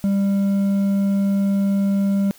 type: tone with hard clipping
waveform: triangle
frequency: 197.9 Hz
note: G3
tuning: 17 cents sharp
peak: -17 dBFS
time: 0.04-2.31 s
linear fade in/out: 0 ms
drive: 7 dB
effects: white hiss -48 dBFS RMS until 2.38 s